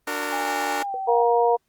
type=chord; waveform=10% pulse; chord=D augmented; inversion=none; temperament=just; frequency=293.7 / 367.1 / 458.9 Hz; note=D4 / F#4 / A#4; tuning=0 / -14 / -27 cents; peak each=-21 / -25 / -21 dBFS; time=0.07-0.83 s; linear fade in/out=5 ms
type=tone with pitch glide; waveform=sine; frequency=816 to 770.6 Hz; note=G#5 to G5; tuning=-31 to -30 cents; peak=-26 dBFS; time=0.32-1.23 s; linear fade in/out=5 ms; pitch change=-99 cents; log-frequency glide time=0.83-0.95 s
type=tone with exponential decay; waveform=sine; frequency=490 Hz; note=B4; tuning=14 cents flat; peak=-27 dBFS; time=0.94-1.03 s; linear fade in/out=1 ms; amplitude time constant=19 ms
type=harmonic tone; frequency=236.3 Hz; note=A#3; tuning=24 cents sharp; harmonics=2 / 3 / 4; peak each=-19 / -21 / -22 dBFS; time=1.07-1.57 s; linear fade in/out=20 ms
effects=pink hiss -72 dBFS RMS until 1.68 s + Opus 32 kbps